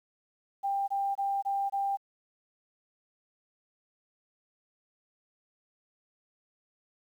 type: tone bursts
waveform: sine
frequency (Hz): 793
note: G5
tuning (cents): +20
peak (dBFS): -27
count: 5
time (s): 0.63-1.972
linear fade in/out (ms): 20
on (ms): 250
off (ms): 23
effects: 10-bit